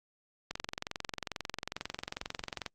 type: click train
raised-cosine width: 0.2 ms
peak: -18 dBFS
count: 49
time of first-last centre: 0.51-2.662 s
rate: 22.3 Hz
effects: Opus 48 kbps